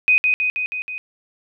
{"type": "tone with echo", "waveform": "sine", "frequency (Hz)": 2500, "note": "D#7", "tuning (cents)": 8, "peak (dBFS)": -11, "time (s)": [0.08, 0.18], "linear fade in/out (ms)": 0, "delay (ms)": 160, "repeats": 5, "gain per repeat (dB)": -3, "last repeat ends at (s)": 0.98, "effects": []}